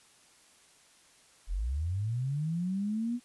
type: linear sweep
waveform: sine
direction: up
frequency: 36.71 to 246.9 Hz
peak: -29 dBFS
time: 1.47-3.2 s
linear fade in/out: 50 ms
effects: white hiss -61 dBFS RMS until 3.24 s + resampled to 24000 Hz